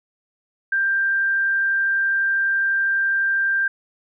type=tone; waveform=sine; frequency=1583 Hz; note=G6; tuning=17 cents sharp; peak=-17 dBFS; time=0.72-3.68 s; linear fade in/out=5 ms; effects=none